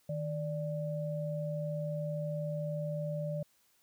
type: tone pair together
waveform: sine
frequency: 155.56 / 587.3 Hz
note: D#3 / D5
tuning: 0 / 0 cents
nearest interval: octave + major seventh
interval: 2300 cents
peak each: -35 / -37 dBFS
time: 0.09-3.43 s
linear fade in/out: 5 ms
effects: white hiss -70 dBFS RMS until 3.82 s